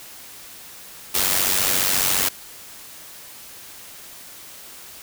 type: noise with amplitude modulation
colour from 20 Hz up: white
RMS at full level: -17 dBFS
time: 1.14-2.29 s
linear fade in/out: 10 ms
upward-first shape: sine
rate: 94.7 Hz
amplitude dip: 70%
effects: white hiss -41 dBFS RMS until 5.02 s